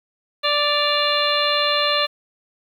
harmonic tone with a mistuned harmonic, 587 Hz, D5, 1 cent flat, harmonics 1 / 2 / 3 / 4 / 5 / 6 / 7, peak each -23 / -23 / -27 / -29 / -25 / -24 / -24 dBFS, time 0.43-2.07 s, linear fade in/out 20 ms, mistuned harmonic 5, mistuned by -69 cents, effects 8-bit

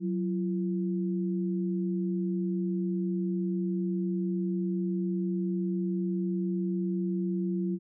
sine tone pair together, 185 / 340.9 Hz, F#3 / F4, 0 / -42 cents, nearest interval major seventh, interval 1058 cents, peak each -28 / -33 dBFS, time 0-7.79 s, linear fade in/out 50 ms, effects none

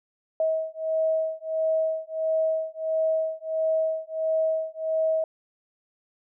sine beating tone pair, 638 / 639.5 Hz, D#5 / D#5, +43 / +47 cents, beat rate 1.5 Hz, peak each -26 dBFS, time 0.4-5.24 s, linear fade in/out 2 ms, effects none

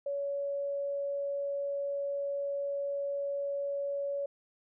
sine tone, 563 Hz, C#5, 27 cents sharp, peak -31 dBFS, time 0.06-4.26 s, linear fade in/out 5 ms, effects none

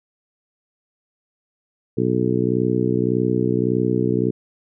harmonic tone, 61.74 Hz, B1, in tune, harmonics 2 / 3 / 4 / 5 / 6 / 7, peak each -24 / -24 / -24 / -24 / -24 / -24 dBFS, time 1.97-4.31 s, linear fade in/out 10 ms, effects none

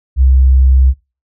sine tone, 65.41 Hz, C2, in tune, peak -5 dBFS, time 0.16-0.94 s, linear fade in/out 50 ms, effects noise-tail reverb RT60 0.3 s tail -22 dB re dry

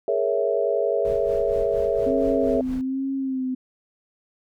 sine chord, A# half-diminished seventh, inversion third, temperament equal, 415.3 / 466.2 / 554.4 / 659.3 Hz, G#4 / A#4 / C#5 / E5, 0 / 0 / 0 / 0 cents, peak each -25 dBFS, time 0.08-2.61 s, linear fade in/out 2 ms
brown noise with tremolo, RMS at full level -34 dBFS, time 1.05-2.81 s, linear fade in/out 0 ms, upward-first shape sine, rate 4.3 Hz, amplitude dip 70%
sine tone with vibrato, 263.7 Hz, C4, 14 cents sharp, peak -23 dBFS, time 2.06-3.55 s, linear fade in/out 10 ms, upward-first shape sine, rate 1.2 Hz, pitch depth 46 cents each way
effects none

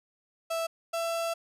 35% pulse tone pair in turn, 659.3 / 668.1 Hz, E5 / E5, 0 / +23 cents, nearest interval unison, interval 23 cents, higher second, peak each -27 dBFS, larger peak neither, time 0.5-0.67 / 0.93-1.34 s, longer second, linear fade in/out 10 ms, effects resampled to 32000 Hz

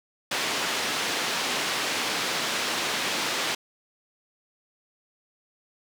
white band-pass noise, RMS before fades -28 dBFS, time 0.31-3.55 s, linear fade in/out 5 ms, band 200 to 4200 Hz, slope 12 dB/octave, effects none

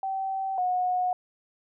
sine tone pair in turn, 771 / 728.5 Hz, G5 / F#5, -29 / -27 cents, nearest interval minor second, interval 98 cents, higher first, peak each -27 / -23 dBFS, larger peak second, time 0.03-0.58 / 0.58-1.13 s, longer neither, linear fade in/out 2 ms, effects none

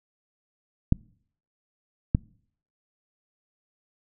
clicks, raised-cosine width 5 ms, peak -6 dBFS, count 2, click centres 0.924 / 2.149 s, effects noise-tail reverb RT60 0.6 s tail -26 dB re dry

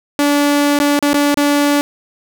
sawtooth tone with dropouts, 288.7 Hz, D4, 30 cents flat, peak -7 dBFS, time 0.19-1.81 s, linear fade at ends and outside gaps 0 ms, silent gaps 0.789-0.801 / 0.991-1.026 / 1.132-1.142 / 1.343-1.373 s, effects none

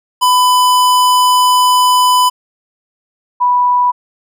square / sine tone pair in turn, 1000 / 984.5 Hz, B5 / B5, +21 / -6 cents, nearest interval unison, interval 27 cents, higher first, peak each -8 dBFS, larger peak neither, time 0.21-2.3 / 3.4-3.92 s, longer first, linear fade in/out 20 ms, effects none

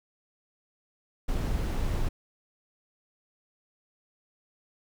brown noise, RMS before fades -28 dBFS, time 1.28-2.09 s, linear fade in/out 10 ms, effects none

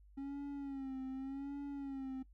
triangle tone with vibrato, 272.8 Hz, C#4, 28 cents flat, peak -38 dBFS, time 0.17-2.23 s, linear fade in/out 10 ms, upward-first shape sine, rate 0.86 Hz, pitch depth 67 cents each way, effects noise-tail reverb RT60 0.1 s tail -17 dB re dry + added 50 Hz sine -59 dBFS peak until 2.33 s

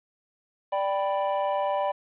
triangle chord, G major, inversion second, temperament equal, 587.3 / 784 / 987.8 Hz, D5 / G5 / B5, 0 / 0 / 0 cents, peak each -25 / -27 / -28 dBFS, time 0.72-1.92 s, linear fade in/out 10 ms, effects resampled to 8000 Hz + 9-bit

